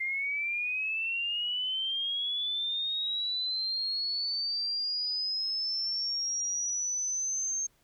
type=linear sweep; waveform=sine; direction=up; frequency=2093 to 6400 Hz; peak=-29 dBFS; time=0-7.67 s; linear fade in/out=10 ms; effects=pink hiss -68 dBFS RMS until 7.83 s